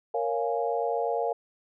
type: chord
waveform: sine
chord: Bb minor seventh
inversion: none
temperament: equal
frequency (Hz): 466.2 / 554.4 / 698.5 / 830.6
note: Bb4 / Db5 / F5 / Ab5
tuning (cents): 0 / 0 / 0 / 0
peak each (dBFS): -29 / -32 / -30 / -33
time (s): 0.14-1.33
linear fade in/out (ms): 5
effects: none